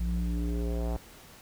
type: tone with low-pass filter sweep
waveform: square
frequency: 58.27 Hz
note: A#1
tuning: in tune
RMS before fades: -30 dBFS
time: 0-0.97 s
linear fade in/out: 5 ms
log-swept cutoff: 140 to 780 Hz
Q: 2.3
effects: pink hiss -52 dBFS RMS until 1.41 s